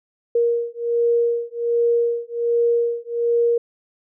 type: beating tone pair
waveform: sine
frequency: 470 / 471.3 Hz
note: A#4 / A#4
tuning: +14 / +19 cents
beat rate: 1.3 Hz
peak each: -20 dBFS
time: 0.35-3.58 s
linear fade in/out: 5 ms
effects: none